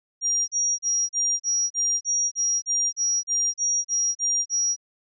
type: tone bursts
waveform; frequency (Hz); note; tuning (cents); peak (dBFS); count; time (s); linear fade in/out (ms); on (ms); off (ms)
sine; 5700; F8; +34; -20; 15; 0.21-4.764; 50; 270; 36
effects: none

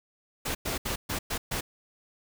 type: noise bursts at uneven times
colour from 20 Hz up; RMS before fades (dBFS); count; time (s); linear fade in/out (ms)
pink; -31; 6; 0.45-0.55 / 0.65-0.78 / 0.85-0.96 / 1.09-1.19 / 1.3-1.38 / 1.51-1.61; 10
effects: none

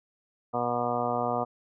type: harmonic tone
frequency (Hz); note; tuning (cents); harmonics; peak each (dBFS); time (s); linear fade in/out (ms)
121; B2; -35; 1 / 2 / 3 / 4 / 5 / 6 / 7 / 8 / 9 / 10; -39 / -35 / -41 / -33 / -34 / -30 / -40 / -36 / -39 / -35; 0.53-1.45; 20
effects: none

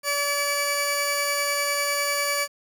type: tone pair together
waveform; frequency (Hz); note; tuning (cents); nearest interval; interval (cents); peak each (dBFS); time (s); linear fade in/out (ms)
15% pulse; 573 / 2302; D5 / D7; -43 / -35; 2 octaves; 2408; -19; 0.03-2.48; 50
effects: 9-bit

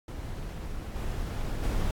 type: noise with level steps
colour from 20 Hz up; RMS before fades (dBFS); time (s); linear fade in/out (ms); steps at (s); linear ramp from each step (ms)
brown; -36 / -32 / -28; 0.08-1.91; 2; 0.95 / 1.62; 20
effects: AAC 64 kbps

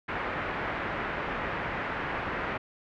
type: low-pass noise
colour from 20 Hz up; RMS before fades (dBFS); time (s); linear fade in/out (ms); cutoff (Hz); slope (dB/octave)
white; -33; 0.08-2.58; 10; 2000; 24
effects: none

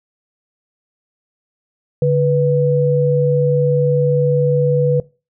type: tone pair together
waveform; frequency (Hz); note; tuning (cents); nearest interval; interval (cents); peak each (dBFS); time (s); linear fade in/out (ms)
sine; 144.47 / 491.6; D3 / B4; -28 / -8; octave + major sixth; 2120; -14; 2.02-5; 2
effects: noise-tail reverb RT60 0.3 s tail -22 dB re dry

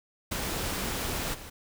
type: noise with level steps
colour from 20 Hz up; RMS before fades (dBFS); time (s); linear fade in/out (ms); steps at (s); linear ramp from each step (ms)
pink; -32 / -44; 0.31-1.5; 10; 1.33; 20
effects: none

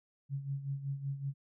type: tone with tremolo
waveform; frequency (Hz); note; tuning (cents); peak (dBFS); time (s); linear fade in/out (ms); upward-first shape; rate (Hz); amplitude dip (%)
sine; 138.59; C#3; 0; -32; 0.29-1.34; 50; sine; 5.3; 70
effects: none

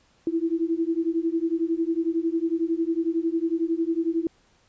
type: beating tone pair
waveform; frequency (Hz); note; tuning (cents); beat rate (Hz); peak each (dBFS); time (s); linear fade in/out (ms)
sine; 325.1 / 336.1; E4 / E4; -24 / +34; 11; -25; 0.27-4.27; 2
effects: pink hiss -62 dBFS RMS until 4.68 s + resampled to 16000 Hz

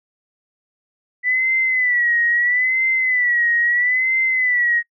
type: tone with vibrato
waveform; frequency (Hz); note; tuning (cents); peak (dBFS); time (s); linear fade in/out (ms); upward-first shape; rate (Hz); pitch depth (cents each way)
sine; 1976; B6; 0; -15; 1.23-4.83; 50; sine; 0.76; 84
effects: noise-tail reverb RT60 0.1 s tail -21 dB re dry

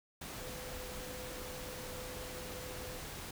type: tone in noise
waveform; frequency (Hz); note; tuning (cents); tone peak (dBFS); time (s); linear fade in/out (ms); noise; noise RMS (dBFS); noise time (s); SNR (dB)
sine; 504; B4; +35; -48; 0.4-2.98; 5; pink; -45; 0.21-3.31; -6
effects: none

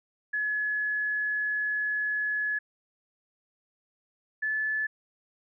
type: tone pair in turn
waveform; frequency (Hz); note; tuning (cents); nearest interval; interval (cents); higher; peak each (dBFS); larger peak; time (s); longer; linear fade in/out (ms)
sine; 1700 / 1732.7; G#6 / A6; +40 / -27; unison; 33; second; -26; neither; 0.33-2.59 / 4.42-4.87; first; 10
effects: none

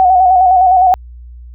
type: tone with vibrato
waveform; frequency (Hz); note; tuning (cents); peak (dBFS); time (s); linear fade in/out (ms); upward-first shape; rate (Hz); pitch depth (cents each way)
sine; 740; F#5; 0; -5; 0-0.94; 0; square; 9.8; 41
effects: added 60 Hz sine -30 dBFS peak until 1.54 s

